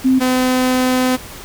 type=tone pair in turn; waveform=sine / sawtooth; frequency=260.4 / 254.9 Hz; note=C4 / C4; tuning=-8 / -45 cents; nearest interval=unison; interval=37 cents; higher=first; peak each=-9 dBFS; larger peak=neither; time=0.04-0.2 / 0.2-1.17 s; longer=second; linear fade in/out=20 ms; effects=pink hiss -34 dBFS RMS until 1.44 s